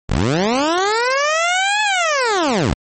15% pulse linear two-way sweep, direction up then down, 33.61 to 863 to 46 Hz, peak -8 dBFS, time 0.09-2.74 s, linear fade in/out 10 ms, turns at 1.82 s, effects MP3 32 kbps

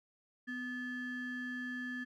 triangle ring-modulated tone, 740 Hz, F#5, in tune, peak -33 dBFS, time 0.47-2.05 s, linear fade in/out 20 ms, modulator 990 Hz, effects none

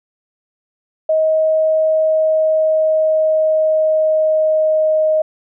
sine tone with pitch glide, 631 to 624.1 Hz, D#5 to D#5, +24 to +5 cents, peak -11 dBFS, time 1.09-5.22 s, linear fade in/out 5 ms, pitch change -19 cents, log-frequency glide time 1.83-5.05 s, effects none

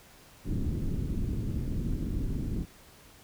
pink low-pass noise, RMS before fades -31 dBFS, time 0.44-2.66 s, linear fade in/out 50 ms, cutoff 300 Hz, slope 24 dB/octave, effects pink hiss -55 dBFS RMS until 3.23 s

